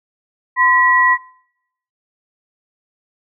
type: tone pair together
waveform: sine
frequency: 1022 / 1931 Hz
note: C6 / B6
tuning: -41 / -39 cents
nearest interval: major seventh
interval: 1102 cents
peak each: -12 dBFS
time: 0.56-1.18 s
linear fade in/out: 50 ms
effects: noise-tail reverb RT60 0.8 s tail -25 dB re dry